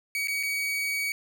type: tone with dropouts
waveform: 40% pulse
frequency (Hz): 2258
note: C#7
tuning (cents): +31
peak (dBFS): -26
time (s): 0.15-1.12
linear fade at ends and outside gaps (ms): 1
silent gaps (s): 0.273-0.282 / 0.429-0.433
effects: none